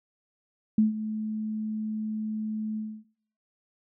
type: tone with ADSR envelope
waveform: sine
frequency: 216.2 Hz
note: A3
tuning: 30 cents flat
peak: -16 dBFS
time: 0.78-3.05 s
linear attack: 4 ms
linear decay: 140 ms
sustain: -12 dB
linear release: 280 ms
effects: noise-tail reverb RT60 0.7 s tail -24 dB re dry

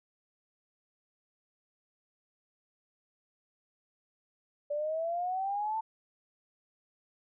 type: exponential sweep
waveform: sine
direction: up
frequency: 578 to 898 Hz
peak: -30 dBFS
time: 4.7-5.81 s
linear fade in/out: 10 ms
effects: none

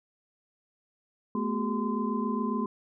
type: tone cluster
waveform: sine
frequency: 215.3 / 242.6 / 373.6 / 412.1 / 1029 Hz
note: A3 / B3 / F#4 / G#4 / C6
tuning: -37 / -31 / +17 / -13 / -29 cents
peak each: -30 / -32 / -38 / -37 / -34 dBFS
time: 1.35-2.66 s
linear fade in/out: 2 ms
effects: none

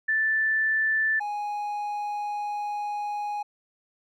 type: tone pair in turn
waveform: sine / triangle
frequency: 1761 / 828.9 Hz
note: A6 / G#5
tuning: +1 / -4 cents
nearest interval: octave + minor second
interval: 1305 cents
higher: first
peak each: -21 / -26 dBFS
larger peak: first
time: 0.08-1.2 / 1.2-3.43 s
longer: second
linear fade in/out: 10 ms
effects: none

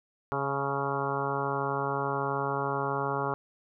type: harmonic tone with a mistuned harmonic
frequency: 138.59 Hz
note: C#3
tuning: in tune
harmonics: 1 / 2 / 3 / 4 / 5 / 6 / 7 / 8 / 9 / 10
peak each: -36 / -40 / -34 / -38 / -39 / -35 / -38 / -35 / -39 / -38 dBFS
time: 0.32-3.34 s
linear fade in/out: 0 ms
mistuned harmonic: 6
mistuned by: +24 cents
effects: none

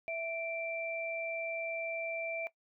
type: tone pair together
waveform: sine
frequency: 659.3 / 2349 Hz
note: E5 / D7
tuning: 0 / 0 cents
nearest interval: octave + minor seventh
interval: 2200 cents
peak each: -36 / -39 dBFS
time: 0.08-2.47 s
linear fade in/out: 0 ms
effects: noise-tail reverb RT60 0.1 s tail -18 dB re dry

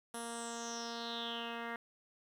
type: tone with low-pass filter sweep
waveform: 10% pulse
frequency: 233.1 Hz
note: A#3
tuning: in tune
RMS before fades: -42 dBFS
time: 0.14-1.76 s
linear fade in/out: 2 ms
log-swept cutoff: 11000 to 2000 Hz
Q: 6.7
effects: 11-bit

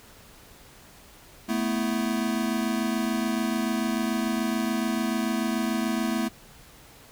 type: chord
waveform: square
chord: A suspended second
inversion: none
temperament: equal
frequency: 220 / 246.9 / 329.6 Hz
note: A3 / B3 / E4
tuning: 0 / 0 / 0 cents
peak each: -28 / -30 / -32 dBFS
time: 1.48-6.29 s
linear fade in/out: 20 ms
effects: pink hiss -51 dBFS RMS until 7.11 s

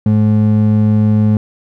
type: ring-modulated tone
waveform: triangle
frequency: 160 Hz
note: D#3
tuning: 49 cents sharp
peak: -3 dBFS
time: 0.06-1.37 s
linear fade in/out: 2 ms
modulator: 53.3 Hz
effects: none

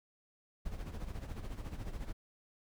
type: noise with tremolo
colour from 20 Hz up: brown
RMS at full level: -39 dBFS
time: 0.65-2.13 s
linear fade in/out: 10 ms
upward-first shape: sine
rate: 14 Hz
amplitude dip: 65%
effects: none

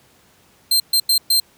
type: tone bursts at uneven times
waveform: sawtooth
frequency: 4156 Hz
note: C8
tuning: 12 cents flat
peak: -10 dBFS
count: 4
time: 0.71-0.8 / 0.93-1 / 1.09-1.18 / 1.3-1.4 s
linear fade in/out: 5 ms
effects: pink hiss -54 dBFS RMS until 1.57 s + high-pass 80 Hz 12 dB/octave

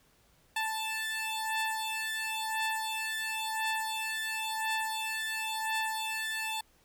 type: beating tone pair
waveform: 15% pulse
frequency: 880 / 880.96 Hz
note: A5 / A5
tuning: 0 / +2 cents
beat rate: 0.96 Hz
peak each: -28 / -29 dBFS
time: 0.56-6.61 s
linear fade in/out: 5 ms
effects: pink hiss -66 dBFS RMS until 6.84 s

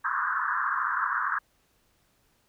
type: band-pass noise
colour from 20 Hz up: pink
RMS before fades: -28 dBFS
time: 0.04-1.39 s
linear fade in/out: 10 ms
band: 1000 to 1700 Hz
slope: 96 dB/octave
effects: pink hiss -68 dBFS RMS until 2.48 s

